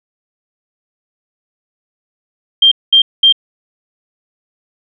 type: tone bursts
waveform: sine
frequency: 3178 Hz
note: G7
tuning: 23 cents sharp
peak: -4 dBFS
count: 3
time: 2.62-3.325 s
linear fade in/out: 5 ms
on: 95 ms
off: 210 ms
effects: none